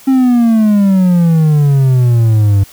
triangle exponential sweep, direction down, 269.9 to 97.2 Hz, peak -4 dBFS, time 0.07-2.64 s, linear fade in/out 10 ms, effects white hiss -39 dBFS RMS until 2.72 s

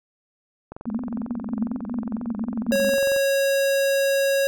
click train, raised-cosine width 1 ms, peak -22 dBFS, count 55, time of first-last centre 0.72-3.163 s, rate 22.1 Hz
pink band-pass noise, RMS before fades -28 dBFS, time 0.86-2.97 s, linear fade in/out 10 ms, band 210 to 250 Hz, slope 96 dB/octave
square tone, 550 Hz, C#5, 14 cents flat, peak -19 dBFS, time 2.72-4.47 s, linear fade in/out 0 ms
effects none

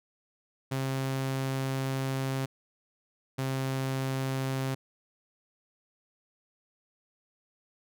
sawtooth tone pair in turn, 133.7 / 133.14 Hz, C3 / C3, +38 / +31 cents, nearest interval unison, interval 7 cents, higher first, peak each -25 dBFS, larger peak neither, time 0.71-2.46 / 3.38-4.75 s, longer first, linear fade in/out 10 ms, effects none

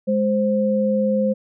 sine tone pair together, 208.2 / 523.3 Hz, G#3 / C5, +5 / 0 cents, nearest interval octave + major third, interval 1595 cents, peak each -19 / -19 dBFS, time 0.07-1.34 s, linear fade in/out 20 ms, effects none

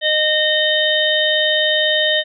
harmonic tone, 614 Hz, D#5, 23 cents flat, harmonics 1 / 3 / 5 / 6, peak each -19 / -19 / -19 / -19 dBFS, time 0.01-2.24 s, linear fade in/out 50 ms, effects none

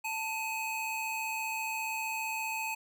square tone pair together, 887 / 2526 Hz, A5 / D#7, +14 / +26 cents, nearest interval octave + tritone, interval 1812 cents, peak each -37 / -36 dBFS, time 0.04-2.75 s, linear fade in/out 10 ms, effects none

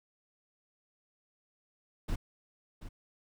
brown noise with echo, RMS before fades -32 dBFS, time 2.08-2.16 s, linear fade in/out 10 ms, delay 730 ms, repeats 1, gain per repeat -12 dB, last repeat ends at 2.89 s, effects none

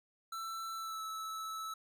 square tone with pitch glide, 1334 to 1307.3 Hz, E6 to E6, +20 to -15 cents, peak -40 dBFS, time 0.32-1.74 s, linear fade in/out 5 ms, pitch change -35 cents, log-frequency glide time 0.74-1.02 s, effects none

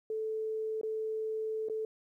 sine tone with dropouts, 438 Hz, A4, 8 cents flat, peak -32 dBFS, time 0.1-1.85 s, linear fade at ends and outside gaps 2 ms, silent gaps 0.813-0.832 / 1.686-1.697 s, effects 12-bit

